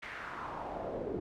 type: noise with band-pass filter sweep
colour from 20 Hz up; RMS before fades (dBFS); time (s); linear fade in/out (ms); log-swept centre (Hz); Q
brown; -40; 0.02-1.2; 10; 2100 to 360; 2.7
effects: none